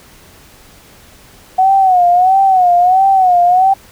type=tone with vibrato; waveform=sine; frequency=740 Hz; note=F#5; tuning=in tune; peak=-6 dBFS; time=1.58-3.74 s; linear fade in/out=10 ms; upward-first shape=sine; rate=1.5 Hz; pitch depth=94 cents each way; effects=pink hiss -42 dBFS RMS until 3.91 s